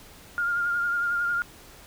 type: tone with vibrato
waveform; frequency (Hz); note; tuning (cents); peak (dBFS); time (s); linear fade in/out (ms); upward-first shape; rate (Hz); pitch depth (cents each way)
sine; 1408; F6; +14; -23; 0.38-1.42; 0; triangle; 11; 30
effects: pink hiss -49 dBFS RMS until 1.86 s